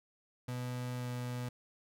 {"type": "tone with pitch glide", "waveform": "35% pulse", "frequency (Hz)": [124.3, 123.44], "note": ["B2", "B2"], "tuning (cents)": [12, 0], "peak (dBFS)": -35, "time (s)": [0.48, 1.49], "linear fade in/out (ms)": 5, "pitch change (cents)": -12, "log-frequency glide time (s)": [0.98, 1.08], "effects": []}